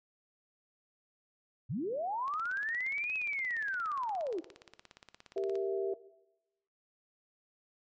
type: linear two-way sweep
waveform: sine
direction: up then down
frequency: 94.6 to 2587 to 296.1 Hz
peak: -32 dBFS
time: 1.69-4.41 s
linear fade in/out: 20 ms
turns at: 3.15 s
type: click train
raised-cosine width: 0.2 ms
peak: -33 dBFS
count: 57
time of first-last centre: 2.28-5.555 s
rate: 17.1 Hz
type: chord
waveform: sine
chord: E diminished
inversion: first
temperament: equal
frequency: 392 / 466.2 / 659.3 Hz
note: G4 / Bb4 / E5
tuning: 0 / 0 / 0 cents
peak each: -32 / -38 / -38 dBFS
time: 5.36-5.94 s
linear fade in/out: 5 ms
effects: noise-tail reverb RT60 0.9 s tail -17 dB re dry + MP3 48 kbps